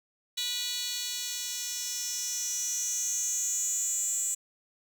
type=tone with high-pass filter sweep; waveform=10% pulse; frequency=489.2 Hz; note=B4; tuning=16 cents flat; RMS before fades=-32 dBFS; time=0.37-4.35 s; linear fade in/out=10 ms; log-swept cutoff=4100 to 7600 Hz; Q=7.4; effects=none